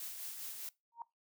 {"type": "noise with tremolo", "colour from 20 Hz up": "blue", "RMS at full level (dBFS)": -43, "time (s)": [0, 0.69], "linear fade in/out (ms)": 2, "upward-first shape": "sine", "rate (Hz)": 4.9, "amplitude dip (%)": 40}
{"type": "tone with exponential growth", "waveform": "sine", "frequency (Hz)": 932.3, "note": "A#5", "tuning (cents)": 0, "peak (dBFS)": -37, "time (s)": [0.92, 1.02], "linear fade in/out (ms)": 2, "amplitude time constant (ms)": 20}
{"effects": ["noise-tail reverb RT60 0.2 s tail -21 dB re dry"]}